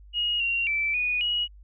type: tone with pitch steps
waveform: sine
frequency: 2880 / 2758 / 2326 / 2467 / 2904 Hz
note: F#7 / F7 / D7 / D#7 / F#7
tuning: -47 / -22 / -17 / -15 / -33 cents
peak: -23 dBFS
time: 0.13-1.48 s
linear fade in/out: 50 ms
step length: 270 ms
effects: added 50 Hz sine -46 dBFS peak until 1.63 s